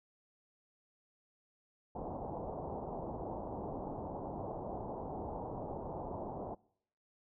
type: low-pass noise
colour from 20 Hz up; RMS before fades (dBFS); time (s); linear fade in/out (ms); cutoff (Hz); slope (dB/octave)
white; -42; 1.95-6.55; 5; 900; 48
effects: noise-tail reverb RT60 0.7 s tail -25 dB re dry